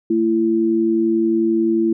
sine tone pair together, 224.2 / 335.5 Hz, A3 / E4, +33 / +31 cents, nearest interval perfect fifth, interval 698 cents, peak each -20 / -15 dBFS, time 0.1-1.93 s, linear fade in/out 5 ms, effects none

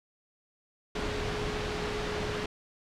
sine tone in noise, 420.3 Hz, G#4, 21 cents sharp, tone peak -36 dBFS, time 0.95-2.46 s, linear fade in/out 5 ms, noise pink, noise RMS -33 dBFS, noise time 0.95-2.46 s, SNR -6 dB, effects low-pass 4000 Hz 12 dB/octave

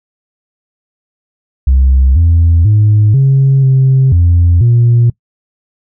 sine tone with pitch steps, 65.9 / 83.6 / 105.7 / 135.7 / 132.7 / 86.4 / 118.8 Hz, C2 / E2 / G#2 / C#3 / C3 / F2 / A#2, +13 / +25 / +31 / -36 / +25 / -18 / +33 cents, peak -3 dBFS, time 1.67-5.1 s, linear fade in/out 5 ms, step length 490 ms, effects noise-tail reverb RT60 0.1 s tail -23 dB re dry + tanh soft clip ceiling -2 dBFS

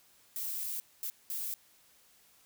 violet noise bursts at uneven times, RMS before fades -37 dBFS, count 3, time 0.36-0.8 / 1.03-1.1 / 1.3-1.54 s, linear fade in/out 0 ms, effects white hiss -64 dBFS RMS until 2.45 s

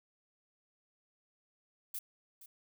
violet noise with echo, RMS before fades -40 dBFS, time 1.94-1.99 s, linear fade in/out 5 ms, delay 470 ms, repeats 1, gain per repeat -14 dB, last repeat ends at 2.46 s, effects none

